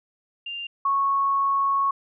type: tone pair in turn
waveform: sine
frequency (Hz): 2793 / 1103.6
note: F7 / C#6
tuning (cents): -1 / -8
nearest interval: octave + major third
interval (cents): 1607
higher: first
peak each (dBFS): -30 / -19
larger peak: second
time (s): 0.46-0.67 / 0.85-1.91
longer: second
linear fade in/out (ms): 5
effects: none